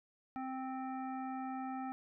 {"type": "harmonic tone", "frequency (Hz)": 261.6, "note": "C4", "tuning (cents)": 0, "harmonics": [1, 3, 5, 7, 9], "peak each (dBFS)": [-41, -42, -49, -57, -60], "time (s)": [0.36, 1.92], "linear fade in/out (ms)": 0, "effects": []}